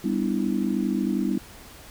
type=chord; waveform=sine; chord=E minor seventh; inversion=first; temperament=just; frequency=197.78 / 247.2 / 296.7 / 329.6 Hz; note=G3 / B3 / D4 / E4; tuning=+16 / +2 / +18 / 0 cents; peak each=-26 / -27 / -29 / -29 dBFS; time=0.04-1.38 s; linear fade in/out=5 ms; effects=pink hiss -46 dBFS RMS until 1.9 s